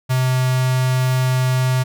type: tone with notch filter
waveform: square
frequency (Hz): 128.5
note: C3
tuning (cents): -31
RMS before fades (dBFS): -17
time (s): 0.09-1.84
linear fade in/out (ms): 20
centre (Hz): 350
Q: 1.4
effects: none